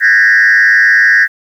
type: tone with frequency modulation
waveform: sine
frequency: 1742 Hz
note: A6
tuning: 18 cents flat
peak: -3 dBFS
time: 0-1.28 s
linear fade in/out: 50 ms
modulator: 107 Hz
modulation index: 1.7
effects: tanh soft clip ceiling -2 dBFS + 7-bit